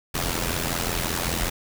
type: noise with amplitude modulation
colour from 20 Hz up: pink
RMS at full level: -23 dBFS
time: 0.14-1.5 s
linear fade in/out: 10 ms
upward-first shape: sine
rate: 85.2 Hz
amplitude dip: 75%
effects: none